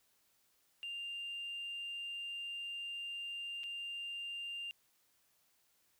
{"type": "tone with dropouts", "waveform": "sine", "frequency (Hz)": 2794, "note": "F7", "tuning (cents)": 0, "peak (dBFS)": -39, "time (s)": [0.83, 4.71], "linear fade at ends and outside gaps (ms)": 0, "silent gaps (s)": [3.634, 3.639], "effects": ["tanh soft clip ceiling -37 dBFS", "white hiss -74 dBFS RMS until 5.99 s"]}